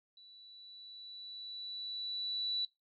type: tone with level ramp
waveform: sine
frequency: 3951 Hz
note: B7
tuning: in tune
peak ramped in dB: -55 to -31 dBFS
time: 0.17-2.65 s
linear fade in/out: 2 ms
effects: noise-tail reverb RT60 0.2 s tail -20 dB re dry + AAC 32 kbps